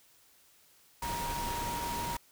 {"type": "tone in noise", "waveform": "sine", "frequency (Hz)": 944, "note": "A#5", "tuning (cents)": 22, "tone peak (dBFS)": -35, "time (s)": [1.02, 2.17], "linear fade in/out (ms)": 5, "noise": "pink", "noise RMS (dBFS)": -38, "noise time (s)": [1.02, 2.17], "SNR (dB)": 0, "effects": ["white hiss -63 dBFS RMS until 2.31 s"]}